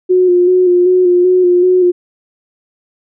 sine tone with vibrato, 360.9 Hz, F#4, 43 cents flat, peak -6 dBFS, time 0.09-1.92 s, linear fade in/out 20 ms, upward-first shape square, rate 2.6 Hz, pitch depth 26 cents each way, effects none

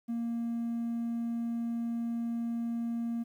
triangle tone, 233.1 Hz, A#3, in tune, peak -28 dBFS, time 0.08-3.24 s, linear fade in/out 20 ms, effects tanh soft clip ceiling -25 dBFS + 11-bit

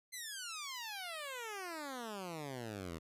10% pulse exponential sweep, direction down, 2093 to 77.78 Hz, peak -34 dBFS, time 0.12-2.99 s, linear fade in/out 20 ms, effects resampled to 32000 Hz

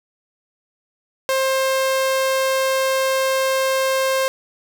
sawtooth tone, 530 Hz, C5, 22 cents sharp, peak -13 dBFS, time 1.29-4.28 s, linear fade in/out 0 ms, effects none

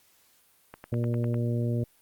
click train, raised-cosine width 0.5 ms, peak -26 dBFS, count 7, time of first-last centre 0.74-1.343 s, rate 9.95 Hz
harmonic tone, 118.7 Hz, A#2, 32 cents sharp, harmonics 1 / 2 / 3 / 4 / 5, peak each -26 / -32 / -36 / -38 / -40 dBFS, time 0.92-1.84 s, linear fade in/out 5 ms
effects white hiss -63 dBFS RMS until 2.01 s + Opus 48 kbps

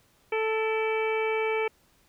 harmonic tone with a mistuned harmonic, 440 Hz, A4, in tune, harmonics 1 / 2 / 3 / 4 / 5 / 6 / 7, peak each -26 / -33 / -38 / -41 / -32 / -40 / -46 dBFS, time 0.32-1.68 s, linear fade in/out 5 ms, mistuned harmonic 5, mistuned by +74 cents, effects pink hiss -64 dBFS RMS until 2.08 s

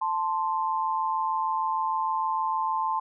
sine tone pair together, 880 / 1046.5 Hz, A5 / C6, 0 / 0 cents, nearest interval minor third, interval 300 cents, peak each -27 dBFS, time 0.01-3 s, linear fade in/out 10 ms, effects none

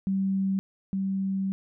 sine tone pair in turn, 192.9 / 192.9 Hz, G3 / G3, -28 / -28 cents, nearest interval unison, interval 0 cents, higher neither, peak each -23 / -25 dBFS, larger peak first, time 0.07-0.59 / 0.93-1.52 s, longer second, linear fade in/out 0 ms, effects none

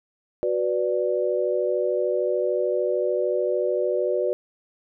sine chord, B minor, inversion second, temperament equal, 370 / 493.9 / 587.3 Hz, F#4 / B4 / D5, 0 / 0 / 0 cents, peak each -25 dBFS, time 0.43-4.33 s, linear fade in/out 0 ms, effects none

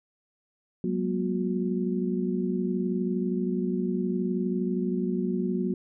sine tone cluster, 185.9 / 205.2 / 238.3 / 363.3 Hz, F#3 / G#3 / A#3 / F#4, +8 / -21 / +38 / -32 cents, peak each -28 / -36 / -30 / -31 dBFS, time 0.84-5.74 s, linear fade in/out 2 ms, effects none

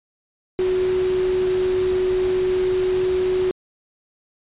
sine tone in noise, 370 Hz, F#4, in tune, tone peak -17 dBFS, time 0.59-3.51 s, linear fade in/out 0 ms, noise pink, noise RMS -33 dBFS, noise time 0.59-3.51 s, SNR +13 dB, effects resampled to 8000 Hz

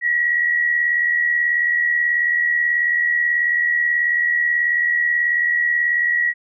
sine tone with amplitude modulation, 1919 Hz, A#6, 50 cents sharp, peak -13 dBFS, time 0.01-6.34 s, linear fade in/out 50 ms, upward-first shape sine, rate 78.4 Hz, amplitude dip 50%, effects none

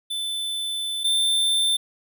square tone pair in turn, 3520 / 3561 Hz, A7 / A7, 0 / +20 cents, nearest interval unison, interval 20 cents, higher second, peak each -26 / -19 dBFS, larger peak second, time 0.1-1.04 / 1.04-1.77 s, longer first, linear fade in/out 10 ms, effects none

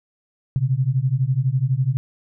sine beating tone pair, 125.1 / 137.1 Hz, B2 / C#3, +23 / -19 cents, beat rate 12 Hz, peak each -20 dBFS, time 0.56-1.97 s, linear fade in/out 0 ms, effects none

